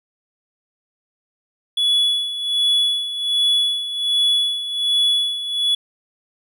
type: tone with tremolo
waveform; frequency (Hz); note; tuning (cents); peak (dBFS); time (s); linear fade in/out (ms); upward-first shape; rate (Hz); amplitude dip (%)
triangle; 3404; G#7; +42; -12; 1.77-5.75; 5; sine; 1.3; 70
effects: none